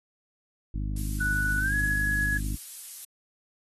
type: harmonic tone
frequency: 51 Hz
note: G#1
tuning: 31 cents flat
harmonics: 1 / 2 / 3 / 4 / 5 / 6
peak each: -29 / -35 / -39 / -41 / -43 / -45 dBFS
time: 0.74-2.56 s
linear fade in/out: 5 ms
type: noise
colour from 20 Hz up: violet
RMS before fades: -37 dBFS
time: 0.96-3.05 s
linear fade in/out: 5 ms
type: tone with pitch glide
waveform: sine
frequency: 1480 to 1680.5 Hz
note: F#6 to G#6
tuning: 0 to +20 cents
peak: -25 dBFS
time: 1.2-2.38 s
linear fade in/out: 10 ms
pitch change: +220 cents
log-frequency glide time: 1.59-1.75 s
effects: AAC 32 kbps